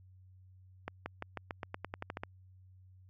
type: accelerating click train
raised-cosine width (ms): 0.5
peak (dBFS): -23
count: 13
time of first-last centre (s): 0.88-2.235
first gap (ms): 180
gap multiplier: 0.91
effects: added 93 Hz sine -56 dBFS peak until 3.09 s